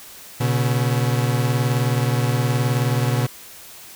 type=beating tone pair; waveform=40% pulse; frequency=121.6 / 140.6 Hz; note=B2 / C#3; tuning=-26 / +25 cents; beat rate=19 Hz; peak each=-18 / -22 dBFS; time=0.4-3.27 s; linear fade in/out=10 ms; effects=white hiss -41 dBFS RMS until 3.95 s